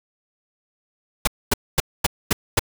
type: noise bursts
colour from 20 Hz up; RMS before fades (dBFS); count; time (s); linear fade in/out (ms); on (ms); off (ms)
pink; -17; 6; 1.25-2.594; 5; 24; 240
effects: none